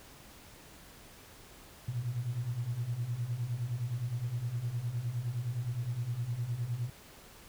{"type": "beating tone pair", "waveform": "sine", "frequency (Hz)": [114, 123.7], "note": ["A#2", "B2"], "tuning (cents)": [-38, 3], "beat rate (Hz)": 9.7, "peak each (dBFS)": [-37, -33], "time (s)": [1.88, 6.9], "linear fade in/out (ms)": 5, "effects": ["tanh soft clip ceiling -25 dBFS", "pink hiss -54 dBFS RMS until 7.48 s"]}